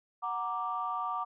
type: chord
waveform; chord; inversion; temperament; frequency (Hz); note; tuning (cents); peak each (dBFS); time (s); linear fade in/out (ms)
sine; Gb augmented; none; equal; 740 / 932.3 / 1174.7; Gb5 / Bb5 / D6; 0 / 0 / 0; -37 / -37 / -33; 0.22-1.25; 20
effects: tanh soft clip ceiling -22 dBFS